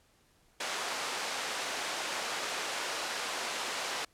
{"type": "band-pass noise", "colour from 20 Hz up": "pink", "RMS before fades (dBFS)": -36, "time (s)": [0.6, 4.05], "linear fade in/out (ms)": 5, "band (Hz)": [600, 7300], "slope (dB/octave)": 12, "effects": ["pink hiss -67 dBFS RMS until 4.13 s", "low-pass 12000 Hz 12 dB/octave"]}